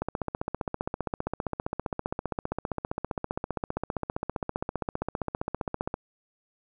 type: click train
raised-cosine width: 1 ms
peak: -15 dBFS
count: 91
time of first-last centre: 0.02-5.941 s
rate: 15.2 Hz
effects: none